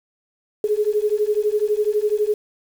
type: beating tone pair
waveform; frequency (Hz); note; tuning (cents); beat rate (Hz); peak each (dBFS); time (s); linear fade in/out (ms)
sine; 415.3 / 427.3; G#4 / G#4; 0 / +49; 12; -20; 0.64-2.34; 2
effects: 7-bit